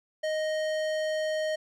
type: tone with tanh clipping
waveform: sine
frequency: 622.3 Hz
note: D#5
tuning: in tune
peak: -29 dBFS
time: 0.23-1.56 s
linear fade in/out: 10 ms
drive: 18 dB
effects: none